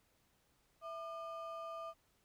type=ring-modulated tone; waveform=triangle; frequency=932.3 Hz; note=A#5; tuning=in tune; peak=-38 dBFS; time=0.81-1.94 s; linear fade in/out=50 ms; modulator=273 Hz; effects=pink hiss -75 dBFS RMS until 2.24 s